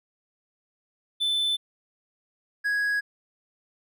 triangle tone pair in turn, 3520 / 1661.2 Hz, A7 / G#6, 0 / 0 cents, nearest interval octave + minor second, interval 1300 cents, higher first, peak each -21 dBFS, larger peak neither, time 1.2-1.57 / 2.64-3.01 s, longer neither, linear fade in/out 20 ms, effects none

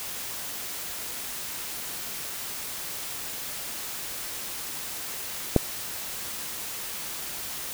click, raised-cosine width 2 ms, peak -3 dBFS, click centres 5.563 s, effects white hiss -35 dBFS RMS until 7.73 s

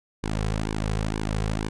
sawtooth tone with flanger, 53.3 Hz, G#1, 46 cents sharp, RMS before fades -27 dBFS, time 0.23-1.69 s, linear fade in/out 10 ms, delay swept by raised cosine 1.5 to 3.4 ms, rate 2.1 Hz, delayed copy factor -0.9, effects resampled to 22050 Hz

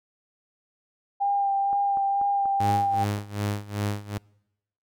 sine tone with vibrato, 797 Hz, G5, 28 cents sharp, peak -21 dBFS, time 1.2-3.05 s, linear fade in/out 20 ms, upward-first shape sine, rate 2.1 Hz, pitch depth 16 cents each way
click train, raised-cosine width 1 ms, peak -27 dBFS, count 7, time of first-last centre 1.73-3.183 s, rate 4.13 Hz
sawtooth tone with tremolo, 102.9 Hz, G#2, 16 cents flat, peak -20 dBFS, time 2.6-4.18 s, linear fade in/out 5 ms, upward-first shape sine, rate 2.6 Hz, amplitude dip 90%
effects noise-tail reverb RT60 0.9 s tail -26 dB re dry

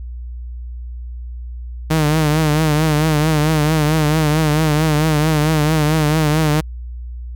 sawtooth tone with vibrato, 153.8 Hz, D#3, 20 cents flat, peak -9 dBFS, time 1.9-6.61 s, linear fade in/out 10 ms, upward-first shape triangle, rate 4.5 Hz, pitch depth 82 cents each way, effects added 60 Hz sine -26 dBFS peak until 7.35 s

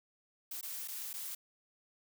blue noise with dropouts, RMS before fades -42 dBFS, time 0.51-1.35 s, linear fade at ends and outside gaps 5 ms, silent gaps 0.612-0.628 / 0.877-0.882 / 1.131-1.138 s, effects none

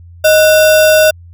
sine tone with sample-and-hold, 622.3 Hz, D#5, in tune, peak -4 dBFS, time 0.24-1.11 s, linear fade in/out 10 ms, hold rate 2100 Hz, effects added 86 Hz sine -33 dBFS peak until 1.33 s

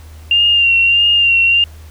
sine tone with vibrato, 2782 Hz, F7, 7 cents flat, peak -8 dBFS, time 0.31-1.64 s, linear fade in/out 2 ms, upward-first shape sine, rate 1.6 Hz, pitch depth 34 cents each way, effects added 78 Hz sine -33 dBFS peak until 1.9 s + pink hiss -45 dBFS RMS until 1.9 s

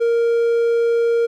triangle tone, 466.2 Hz, A#4, in tune, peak -12 dBFS, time 0-1.27 s, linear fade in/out 20 ms, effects none

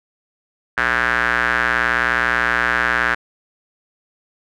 square tone with band-pass filter, 59.6 Hz, A#1, 39 cents sharp, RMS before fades -18 dBFS, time 0.77-3.15 s, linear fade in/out 10 ms, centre 1600 Hz, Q 4.9, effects none

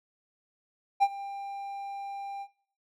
triangle tone with ADSR envelope, 795 Hz, G5, 24 cents sharp, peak -15 dBFS, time 1-2.48 s, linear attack 28 ms, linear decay 47 ms, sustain -18 dB, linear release 64 ms, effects noise-tail reverb RT60 0.5 s tail -18 dB re dry

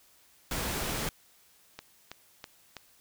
pink noise, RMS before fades -33 dBFS, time 0.51-1.09 s, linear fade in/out 2 ms
click train, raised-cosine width 0.2 ms, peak -23 dBFS, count 4, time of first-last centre 1.79-2.767 s, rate 3.07 Hz
effects white hiss -62 dBFS RMS until 3 s

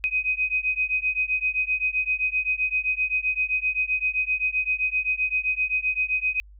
sine beating tone pair, 2509 / 2516.7 Hz, D#7 / D#7, +14 / +19 cents, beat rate 7.7 Hz, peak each -25 dBFS, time 0.04-6.4 s, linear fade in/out 0 ms, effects added 50 Hz sine -45 dBFS peak until 6.59 s

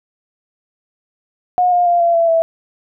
sine tone with pitch steps, 722 / 708.8 / 695.8 / 683.1 / 670.5 / 658.3 Hz, F#5 / F5 / F5 / F5 / E5 / E5, -43 / +25 / -7 / -38 / +29 / -3 cents, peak -10 dBFS, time 1.58-2.42 s, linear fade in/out 0 ms, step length 140 ms, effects none

